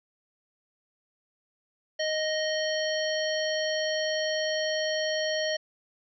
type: harmonic tone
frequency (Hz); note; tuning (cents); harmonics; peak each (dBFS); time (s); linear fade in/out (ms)
622.3; D#5; 0; 1 / 3 / 5 / 7 / 9; -28 / -33 / -35 / -36 / -38; 1.99-5.57; 10
effects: none